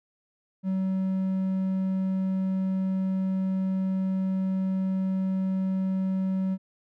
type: tone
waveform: triangle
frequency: 189.5 Hz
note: F#3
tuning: 42 cents sharp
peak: -22 dBFS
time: 0.63-6.58 s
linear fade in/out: 50 ms
effects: none